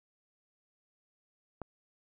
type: click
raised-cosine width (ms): 1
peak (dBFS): -25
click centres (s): 1.617
effects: none